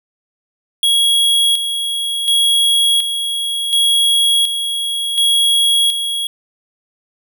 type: tone with tremolo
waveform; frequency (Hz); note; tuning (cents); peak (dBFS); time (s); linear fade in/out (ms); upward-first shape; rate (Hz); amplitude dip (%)
square; 3315; G#7; -4; -11; 0.83-6.27; 2; square; 0.69; 55
effects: none